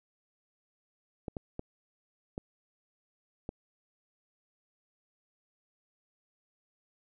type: clicks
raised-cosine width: 2 ms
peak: -23 dBFS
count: 5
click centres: 1.282 / 1.368 / 1.594 / 2.379 / 3.491 s
effects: none